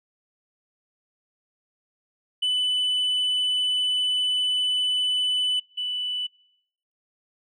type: tone pair in turn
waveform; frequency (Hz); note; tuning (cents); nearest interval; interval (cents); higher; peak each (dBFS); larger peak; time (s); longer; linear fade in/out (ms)
sine; 2995 / 2980; F#7 / F#7; +20 / +12; unison; 8; first; -18 / -25; first; 2.42-5.6 / 5.77-6.27; first; 10
effects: noise-tail reverb RT60 0.8 s tail -26 dB re dry + tanh soft clip ceiling -20 dBFS